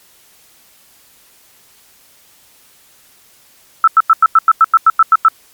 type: tone bursts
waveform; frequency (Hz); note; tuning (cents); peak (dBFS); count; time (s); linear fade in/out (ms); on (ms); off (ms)
sine; 1318.5; E6; 0; -3; 12; 3.84-5.284; 2; 36; 92
effects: white hiss -48 dBFS RMS until 5.53 s + MP3 96 kbps